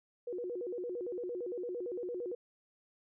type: tone with vibrato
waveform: sine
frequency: 417.5 Hz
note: G#4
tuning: 9 cents sharp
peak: -36 dBFS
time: 0.27-2.35 s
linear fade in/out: 5 ms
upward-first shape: square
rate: 8.8 Hz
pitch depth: 250 cents each way
effects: none